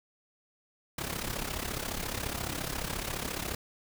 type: noise with amplitude modulation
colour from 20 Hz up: pink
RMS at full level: -32 dBFS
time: 0.98-3.55 s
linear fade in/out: 5 ms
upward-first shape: sine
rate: 34.4 Hz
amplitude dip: 75%
effects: none